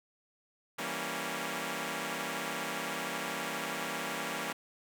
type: chord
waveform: 5% pulse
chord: E diminished seventh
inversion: none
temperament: equal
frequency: 164.81 / 196 / 233.1 / 277.2 Hz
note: E3 / G3 / Bb3 / Db4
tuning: 0 / 0 / 0 / 0 cents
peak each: -30 / -30 / -28 / -28 dBFS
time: 0.78-4.53 s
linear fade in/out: 10 ms
effects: none